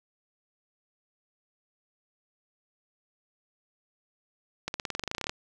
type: accelerating click train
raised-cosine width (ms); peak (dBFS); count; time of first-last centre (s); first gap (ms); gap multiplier
0.2; -14; 16; 4.68-5.295; 61; 0.94
effects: none